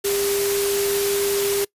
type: tone in noise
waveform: sine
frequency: 401.1 Hz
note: G4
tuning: 40 cents sharp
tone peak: -20 dBFS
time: 0.04-1.65 s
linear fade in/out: 10 ms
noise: white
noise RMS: -25 dBFS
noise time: 0.04-1.65 s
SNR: +2 dB
effects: noise-tail reverb RT60 0.1 s tail -23 dB re dry + resampled to 32000 Hz